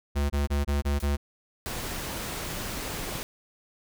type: tone bursts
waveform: square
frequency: 71.4 Hz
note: D2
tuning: 48 cents flat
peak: -24 dBFS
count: 6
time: 0.15-1.17 s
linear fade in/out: 20 ms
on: 150 ms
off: 24 ms
type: noise with exponential decay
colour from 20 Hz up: white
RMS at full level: -39 dBFS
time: 1-1.16 s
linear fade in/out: 1 ms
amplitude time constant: 33 ms
type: noise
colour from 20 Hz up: pink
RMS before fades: -34 dBFS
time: 1.66-3.23 s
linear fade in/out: 0 ms
effects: none